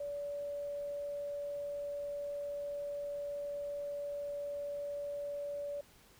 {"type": "tone", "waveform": "sine", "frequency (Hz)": 575, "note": "D5", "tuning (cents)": -37, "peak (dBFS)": -37, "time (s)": [0, 5.81], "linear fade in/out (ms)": 5, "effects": ["pink hiss -62 dBFS RMS until 6.19 s"]}